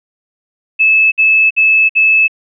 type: tone bursts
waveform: sine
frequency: 2608 Hz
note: E7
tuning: 19 cents flat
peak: -6 dBFS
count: 4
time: 0.79-2.281 s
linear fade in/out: 20 ms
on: 330 ms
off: 57 ms
effects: none